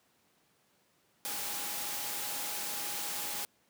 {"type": "tone in noise", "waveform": "sine", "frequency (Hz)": 823, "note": "G#5", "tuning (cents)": -16, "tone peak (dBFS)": -48, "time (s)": [1.25, 3.45], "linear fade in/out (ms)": 0, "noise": "white", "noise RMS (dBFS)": -37, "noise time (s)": [1.25, 3.45], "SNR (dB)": -14, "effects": ["pink hiss -70 dBFS RMS until 3.69 s", "high-pass 150 Hz 12 dB/octave"]}